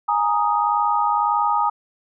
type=chord; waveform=sine; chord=Ab suspended second; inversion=none; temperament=equal; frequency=830.6 / 932.3 / 1244.5 Hz; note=Ab5 / Bb5 / Eb6; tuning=0 / 0 / 0 cents; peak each=-21 dBFS; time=0.08-1.7 s; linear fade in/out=10 ms; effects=none